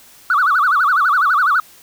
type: tone with vibrato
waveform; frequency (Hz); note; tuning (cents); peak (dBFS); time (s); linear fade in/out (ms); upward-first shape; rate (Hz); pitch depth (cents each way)
sine; 1300; E6; -24; -10; 0.3-1.6; 2; sine; 12; 260
effects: tanh soft clip ceiling -7 dBFS + white hiss -45 dBFS RMS until 1.82 s

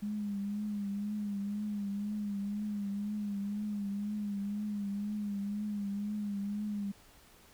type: tone with vibrato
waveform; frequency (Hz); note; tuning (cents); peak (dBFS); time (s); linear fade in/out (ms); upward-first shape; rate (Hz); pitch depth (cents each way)
sine; 204.9; G#3; -23; -33; 0.02-6.92; 10; triangle; 2; 57
effects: pink hiss -60 dBFS RMS until 7.53 s

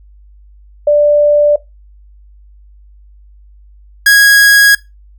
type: tone pair in turn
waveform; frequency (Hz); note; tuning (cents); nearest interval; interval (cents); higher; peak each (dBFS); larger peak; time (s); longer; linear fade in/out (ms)
sine / 45% pulse; 589 / 1651.6; D5 / G#6; +5 / -10; octave + tritone; 1785; second; -5 / -4; second; 0.87-1.56 / 4.06-4.75; neither; 5
effects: noise-tail reverb RT60 0.2 s tail -19 dB re dry + added 50 Hz sine -38 dBFS peak until 5.18 s

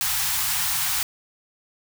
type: band-stop noise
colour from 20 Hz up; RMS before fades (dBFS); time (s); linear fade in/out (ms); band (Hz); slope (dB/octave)
white; -24; 0.01-1.03; 0; 170 to 730; 96
effects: none

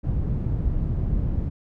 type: low-pass noise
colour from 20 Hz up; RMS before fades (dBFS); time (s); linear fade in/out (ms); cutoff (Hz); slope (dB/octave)
white; -24; 0.03-1.5; 20; 100; 12
effects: none

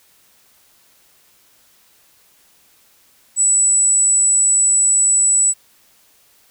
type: tone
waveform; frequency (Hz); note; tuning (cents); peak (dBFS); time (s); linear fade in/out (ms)
sine; 7902; B8; 0; -9; 3.36-5.54; 50
effects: tanh soft clip ceiling -9 dBFS + white hiss -54 dBFS RMS until 6.5 s

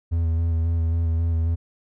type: tone with vibrato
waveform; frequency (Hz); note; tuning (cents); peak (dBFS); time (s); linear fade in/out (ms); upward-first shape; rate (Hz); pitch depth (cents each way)
triangle; 82.7; E2; +6; -17; 0.11-1.56; 20; square; 3.7; 20
effects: none

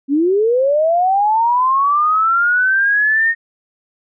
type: linear sweep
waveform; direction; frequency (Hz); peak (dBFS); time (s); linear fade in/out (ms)
sine; up; 265.6 to 1854; -11; 0.08-3.35; 50
effects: none

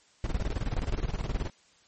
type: noise with tremolo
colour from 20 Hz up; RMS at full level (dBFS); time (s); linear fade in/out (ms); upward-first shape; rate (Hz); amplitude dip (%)
brown; -28; 0.24-1.5; 2; square; 19; 75
effects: white hiss -62 dBFS RMS until 1.87 s + MP3 32 kbps

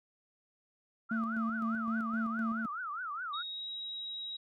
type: tone with vibrato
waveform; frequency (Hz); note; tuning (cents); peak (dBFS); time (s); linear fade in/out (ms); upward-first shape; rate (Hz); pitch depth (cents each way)
sine; 1318.5; E6; 0; -36; 1.09-3.43; 20; triangle; 4.8; 270
type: tone with tremolo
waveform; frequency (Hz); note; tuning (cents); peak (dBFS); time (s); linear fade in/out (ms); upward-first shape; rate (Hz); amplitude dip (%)
triangle; 224.8; A3; +37; -29; 1.11-2.66; 5; square; 3.9; 35
type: tone with pitch glide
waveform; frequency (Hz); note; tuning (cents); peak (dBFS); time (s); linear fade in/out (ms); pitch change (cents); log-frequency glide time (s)
sine; 3771 to 3828; A#7 to A#7; +19 to +45; -38; 3.33-4.37; 10; +26; 3.47-3.65
effects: none

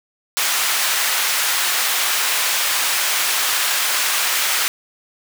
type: high-pass noise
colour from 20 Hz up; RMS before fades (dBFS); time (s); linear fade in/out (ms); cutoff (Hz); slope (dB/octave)
pink; -19; 0.37-4.68; 0; 1300; 12
effects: none

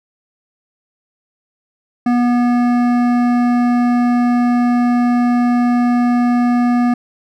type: tone with hard clipping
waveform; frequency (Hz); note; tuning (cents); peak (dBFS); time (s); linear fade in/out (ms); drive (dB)
sine; 242.8; B3; -29; -13; 2.06-6.94; 5; 13
effects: none

